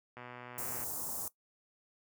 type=click train; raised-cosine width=0.5 ms; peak=-32 dBFS; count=83; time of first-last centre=0.17-0.837 s; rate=123 Hz
type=band-stop noise; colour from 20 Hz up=white; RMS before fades=-39 dBFS; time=0.58-1.28 s; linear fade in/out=2 ms; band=1100 to 6700 Hz; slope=24 dB/octave
effects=noise-tail reverb RT60 0.1 s tail -17 dB re dry + high-pass 60 Hz 12 dB/octave